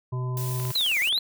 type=harmonic tone; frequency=126.5 Hz; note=B2; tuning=42 cents sharp; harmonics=1 / 3 / 5 / 7 / 8; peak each=-26 / -39 / -46 / -50 / -40 dBFS; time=0.12-0.72 s; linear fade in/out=10 ms
type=noise; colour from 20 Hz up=blue; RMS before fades=-36 dBFS; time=0.37-1.09 s; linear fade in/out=0 ms
type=click train; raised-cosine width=0.3 ms; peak=-23 dBFS; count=12; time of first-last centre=0.6-1.179 s; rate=19 Hz
type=linear two-way sweep; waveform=triangle; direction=down then up; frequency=4172 to 1937 to 4172 Hz; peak=-20 dBFS; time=0.75-1.19 s; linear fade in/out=5 ms; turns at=1 s
effects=none